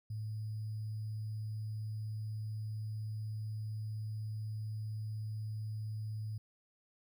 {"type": "tone with sample-and-hold", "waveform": "sine", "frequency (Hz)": 107.9, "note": "A2", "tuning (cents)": -33, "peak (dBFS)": -37, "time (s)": [0.1, 6.38], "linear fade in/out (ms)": 5, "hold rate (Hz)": 4900, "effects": []}